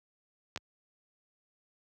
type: clicks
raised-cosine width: 0.2 ms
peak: -17 / -21 dBFS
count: 2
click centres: 0.561 / 0.575 s
effects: high-pass 60 Hz 12 dB/octave